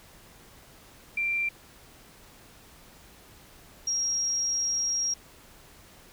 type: tone pair in turn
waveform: sine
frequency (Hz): 2362 / 5618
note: D7 / F8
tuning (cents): +9 / +9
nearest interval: octave + minor third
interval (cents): 1500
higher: second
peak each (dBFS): -25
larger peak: neither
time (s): 1.17-1.49 / 3.87-5.14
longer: second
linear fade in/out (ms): 5
effects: pink hiss -53 dBFS RMS until 6.12 s